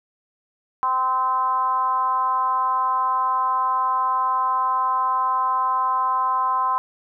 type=tone with frequency modulation; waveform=sine; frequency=1034 Hz; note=C6; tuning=21 cents flat; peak=-18 dBFS; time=0.83-6.78 s; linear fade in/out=0 ms; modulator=258 Hz; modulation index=0.68; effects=none